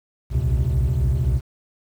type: tone cluster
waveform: triangle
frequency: 61.5 / 65.4 / 77.8 / 119.1 / 132.2 Hz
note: B1 / C2 / D#2 / A#2 / C3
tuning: -7 / 0 / 0 / +38 / +18 cents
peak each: -21 dBFS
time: 0.3-1.41 s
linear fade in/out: 50 ms
effects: tanh soft clip ceiling -11 dBFS + 8-bit